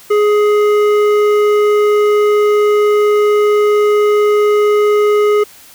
triangle tone with hard clipping, 417.8 Hz, G#4, 10 cents sharp, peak -10 dBFS, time 0.1-5.44 s, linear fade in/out 10 ms, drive 14 dB, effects white hiss -40 dBFS RMS until 5.74 s

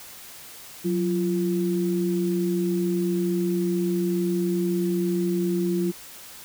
sine tone pair together, 182.7 / 344.9 Hz, F#3 / F4, -22 / -22 cents, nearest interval major seventh, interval 1100 cents, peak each -24 dBFS, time 0.84-5.92 s, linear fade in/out 20 ms, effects white hiss -43 dBFS RMS until 6.44 s

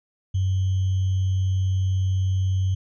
sine tone with sample-and-hold, 94.4 Hz, F#2, 35 cents sharp, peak -19 dBFS, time 0.34-2.75 s, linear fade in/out 10 ms, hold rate 3150 Hz, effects resampled to 16000 Hz

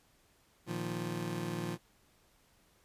25% pulse chord, Bb suspended fourth, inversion none, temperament just, 116.54 / 155.39 / 174.81 Hz, Bb2 / Eb3 / F3, 0 / -2 / +2 cents, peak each -38 / -37 / -35 dBFS, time 0.66-1.78 s, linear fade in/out 50 ms, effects pink hiss -68 dBFS RMS until 2.84 s + resampled to 32000 Hz

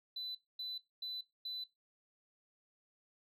sine tone bursts, 4000 Hz, B7, 21 cents sharp, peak -38 dBFS, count 4, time 0.16-1.64 s, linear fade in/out 5 ms, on 190 ms, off 240 ms, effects noise-tail reverb RT60 0.2 s tail -18 dB re dry + tanh soft clip ceiling -37 dBFS

